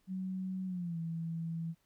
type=tone with pitch glide; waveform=sine; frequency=187.3 to 164.95 Hz; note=F#3 to E3; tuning=+21 to +1 cents; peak=-35 dBFS; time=0.07-1.75 s; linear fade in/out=50 ms; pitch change=-220 cents; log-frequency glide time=0.66-0.98 s; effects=pink hiss -75 dBFS RMS until 1.85 s